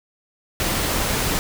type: noise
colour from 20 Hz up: pink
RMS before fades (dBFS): -22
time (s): 0.6-1.39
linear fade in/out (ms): 0
effects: none